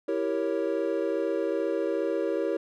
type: chord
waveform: triangle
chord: E diminished seventh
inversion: none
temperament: equal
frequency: 329.6 / 392 / 466.2 / 554.4 Hz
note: E4 / G4 / Bb4 / Db5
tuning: 0 / 0 / 0 / 0 cents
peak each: -29 dBFS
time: 0.08-2.57 s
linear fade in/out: 5 ms
effects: none